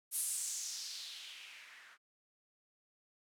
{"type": "noise with low-pass filter sweep", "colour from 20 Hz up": "violet", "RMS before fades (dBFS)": -43, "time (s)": [0.11, 1.98], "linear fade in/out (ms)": 50, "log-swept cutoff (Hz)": [11000, 1500], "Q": 2.8, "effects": []}